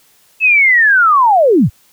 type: linear sweep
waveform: sine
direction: down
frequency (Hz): 2637 to 68.4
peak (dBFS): -6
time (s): 0.4-1.7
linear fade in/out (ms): 50
effects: white hiss -51 dBFS RMS until 1.92 s